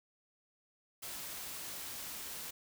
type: noise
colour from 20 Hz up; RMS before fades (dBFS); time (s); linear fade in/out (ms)
white; -44; 1.02-2.51; 10
effects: none